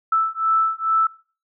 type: beating tone pair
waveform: sine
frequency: 1317 / 1319.3 Hz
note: E6 / E6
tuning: -2 / +1 cents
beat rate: 2.3 Hz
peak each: -20 dBFS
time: 0.12-1.07 s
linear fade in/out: 5 ms
effects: noise-tail reverb RT60 0.4 s tail -22 dB re dry